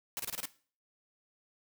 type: noise bursts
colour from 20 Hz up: white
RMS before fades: -37 dBFS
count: 6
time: 0.17-0.455 s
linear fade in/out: 0 ms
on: 25 ms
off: 27 ms
effects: noise-tail reverb RT60 0.4 s tail -17 dB re dry